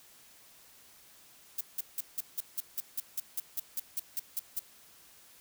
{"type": "noise bursts", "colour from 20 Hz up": "violet", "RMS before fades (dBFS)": -33, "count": 16, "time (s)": [1.58, 4.594], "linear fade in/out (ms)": 5, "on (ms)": 29, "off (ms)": 170, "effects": ["white hiss -58 dBFS RMS until 5.4 s"]}